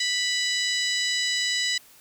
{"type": "harmonic tone with a mistuned harmonic", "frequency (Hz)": 987.8, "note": "B5", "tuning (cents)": 0, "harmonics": [2, 3, 4, 5, 6, 7, 8], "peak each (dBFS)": [-28, -31, -28, -30, -38, -37, -35], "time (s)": [0, 1.78], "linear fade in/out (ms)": 5, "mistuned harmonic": 5, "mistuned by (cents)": 21, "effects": ["white hiss -53 dBFS RMS until 2 s"]}